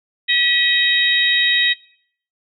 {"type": "harmonic tone with a mistuned harmonic", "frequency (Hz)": 631, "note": "D#5", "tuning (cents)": 24, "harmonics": [3, 4, 5, 6], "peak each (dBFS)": [-18, -22, -22, -17], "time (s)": [0.28, 1.74], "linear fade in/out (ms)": 20, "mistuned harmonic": 3, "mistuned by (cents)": 39, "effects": ["noise-tail reverb RT60 0.6 s tail -20 dB re dry"]}